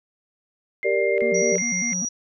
sine tone bursts, 2110 Hz, C7, 14 cents sharp, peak -26 dBFS, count 3, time 0.83-1.932 s, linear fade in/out 0 ms, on 350 ms, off 26 ms
sine chord, G minor, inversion none, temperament equal, 392 / 466.2 / 587.3 Hz, G4 / Bb4 / D5, 0 / 0 / 0 cents, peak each -23 dBFS, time 0.84-1.58 s, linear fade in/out 20 ms
triangle tone with vibrato, 207.1 Hz, G#3, 5 cents flat, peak -26 dBFS, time 1.22-2.05 s, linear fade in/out 0 ms, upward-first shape square, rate 5 Hz, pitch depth 220 cents each way
sine tone, 5770 Hz, F#8, 44 cents flat, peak -24 dBFS, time 1.34-2.09 s, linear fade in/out 10 ms
effects none

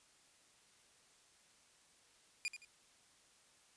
sawtooth tone with echo, 2423 Hz, D#7, 47 cents flat, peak -33 dBFS, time 2.45-2.48 s, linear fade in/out 0 ms, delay 84 ms, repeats 2, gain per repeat -10 dB, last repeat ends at 2.648 s, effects white hiss -68 dBFS RMS until 3.76 s + resampled to 22050 Hz

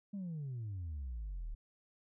sine exponential sweep, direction down, 207.7 to 35.7 Hz, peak -37 dBFS, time 0.13-1.55 s, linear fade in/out 10 ms, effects tanh soft clip ceiling -37 dBFS

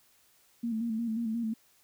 sine tone with vibrato, 227.3 Hz, A#3, 43 cents flat, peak -29 dBFS, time 0.63-1.54 s, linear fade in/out 10 ms, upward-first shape square, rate 5.6 Hz, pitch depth 51 cents each way, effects white hiss -65 dBFS RMS until 1.83 s

